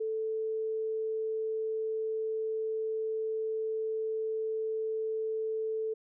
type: tone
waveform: sine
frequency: 440 Hz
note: A4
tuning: in tune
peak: -30 dBFS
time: 0-5.94 s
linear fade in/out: 10 ms
effects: none